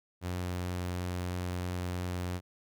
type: tone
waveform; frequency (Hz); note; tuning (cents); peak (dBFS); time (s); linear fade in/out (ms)
sawtooth; 89.7; F2; +47; -29; 0.21-2.41; 50
effects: none